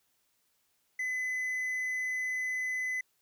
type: tone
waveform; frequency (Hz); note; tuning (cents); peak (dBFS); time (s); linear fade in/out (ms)
triangle; 2016; B6; +35; -29; 0.99-3.01; 5
effects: white hiss -74 dBFS RMS until 3.21 s